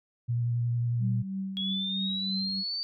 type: tone with vibrato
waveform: sine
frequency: 119.1 Hz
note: A#2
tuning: 38 cents sharp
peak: -25 dBFS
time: 0.28-1.23 s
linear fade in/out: 20 ms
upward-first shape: sine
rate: 11 Hz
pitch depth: 15 cents each way
type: tone with tremolo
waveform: sine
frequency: 192.5 Hz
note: G3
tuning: 31 cents flat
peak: -29 dBFS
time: 0.99-2.64 s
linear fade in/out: 50 ms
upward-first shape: triangle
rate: 3.1 Hz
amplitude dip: 50%
type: exponential sweep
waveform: sine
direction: up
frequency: 3322 to 4621 Hz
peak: -30 dBFS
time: 1.57-2.83 s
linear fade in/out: 0 ms
effects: none